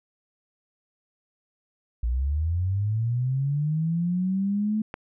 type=linear sweep; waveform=sine; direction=up; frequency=56 to 218.3 Hz; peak=-22 dBFS; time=2.03-4.82 s; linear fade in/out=5 ms
type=click; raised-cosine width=0.5 ms; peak=-18 dBFS; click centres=4.941 s
effects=none